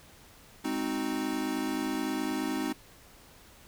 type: chord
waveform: square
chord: Ab dominant seventh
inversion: none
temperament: equal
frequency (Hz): 207.7 / 261.6 / 311.1 / 370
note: Ab3 / C4 / Eb4 / Gb4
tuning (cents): 0 / 0 / 0 / 0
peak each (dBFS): -40 / -34 / -34 / -40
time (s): 0.64-2.73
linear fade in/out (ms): 10
effects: pink hiss -55 dBFS RMS until 3.67 s